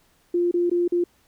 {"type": "tone with dropouts", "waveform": "sine", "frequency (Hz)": 349.2, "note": "F4", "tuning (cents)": 0, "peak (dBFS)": -18, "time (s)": [0.34, 1.04], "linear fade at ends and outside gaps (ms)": 5, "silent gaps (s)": [[0.513, 0.54], [0.698, 0.714], [0.879, 0.921]], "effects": ["pink hiss -62 dBFS RMS until 1.27 s"]}